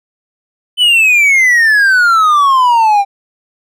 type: exponential sweep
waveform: triangle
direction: down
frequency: 3041 to 784 Hz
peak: -4 dBFS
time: 0.77-3.05 s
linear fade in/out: 50 ms
effects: none